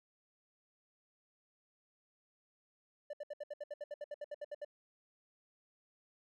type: tone bursts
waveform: triangle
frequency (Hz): 588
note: D5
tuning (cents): +2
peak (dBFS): -38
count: 16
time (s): 3.1-4.648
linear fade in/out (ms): 5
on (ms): 33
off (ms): 68
effects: none